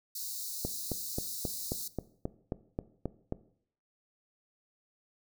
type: high-pass noise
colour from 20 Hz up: white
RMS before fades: -39 dBFS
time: 0.15-1.88 s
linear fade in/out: 5 ms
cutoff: 3900 Hz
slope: 96 dB/octave
type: click train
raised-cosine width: 2 ms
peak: -19 dBFS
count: 11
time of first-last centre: 0.65-3.324 s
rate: 3.74 Hz
effects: noise-tail reverb RT60 0.6 s tail -17 dB re dry